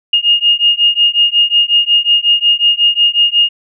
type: beating tone pair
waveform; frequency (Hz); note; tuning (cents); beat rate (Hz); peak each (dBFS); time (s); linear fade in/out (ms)
sine; 2842 / 2847.5; F7 / F7; +30 / +33; 5.5; -11; 0.13-3.49; 5
effects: none